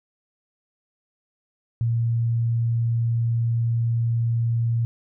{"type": "tone", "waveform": "sine", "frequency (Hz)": 116.3, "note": "A#2", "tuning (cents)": -4, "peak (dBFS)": -19, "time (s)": [1.81, 4.85], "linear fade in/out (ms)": 0, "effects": []}